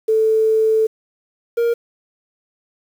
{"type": "tone pair in turn", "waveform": ["sine", "triangle"], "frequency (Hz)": [440, 468.5], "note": ["A4", "A#4"], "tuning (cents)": [0, 9], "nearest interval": "minor second", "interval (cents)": 109, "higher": "second", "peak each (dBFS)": [-12, -12], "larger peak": "neither", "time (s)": [[0.08, 0.87], [1.57, 1.74]], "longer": "first", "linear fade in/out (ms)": 10, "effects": ["7-bit"]}